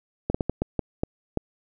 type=slowing click train; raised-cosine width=2 ms; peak=-10 dBFS; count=8; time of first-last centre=0.3-1.373 s; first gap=45 ms; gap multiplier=1.4; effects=none